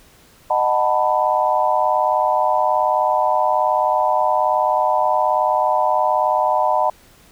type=chord; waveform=sine; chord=B dominant seventh; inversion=first; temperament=just; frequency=617.4 / 740.8 / 889 / 987.8 Hz; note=D#5 / F#5 / A5 / B5; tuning=-14 / +2 / +18 / 0 cents; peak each=-20 dBFS; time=0.5-6.9 s; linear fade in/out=5 ms; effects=pink hiss -50 dBFS RMS until 7.31 s